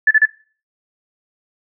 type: tone bursts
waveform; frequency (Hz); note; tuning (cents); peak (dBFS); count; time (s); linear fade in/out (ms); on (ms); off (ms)
sine; 1738; A6; -22; -7; 3; 0.07-0.255; 5; 39; 34
effects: noise-tail reverb RT60 0.4 s tail -19 dB re dry